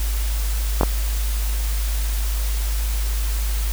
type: clicks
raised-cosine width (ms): 1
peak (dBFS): -3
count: 2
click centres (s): 0.811 / 0.833
effects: added 52 Hz sine -19 dBFS peak until 3.72 s + white hiss -32 dBFS RMS until 3.72 s